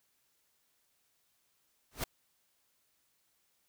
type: noise with exponential growth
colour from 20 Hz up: pink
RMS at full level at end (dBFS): -30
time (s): 1.91-2.04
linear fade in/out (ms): 5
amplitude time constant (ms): 27
effects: white hiss -75 dBFS RMS until 3.68 s